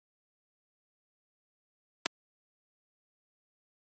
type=clicks; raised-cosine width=0.2 ms; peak=-10 dBFS; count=2; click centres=2.059 / 2.062 s; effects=high-pass 200 Hz 12 dB/octave + MP3 64 kbps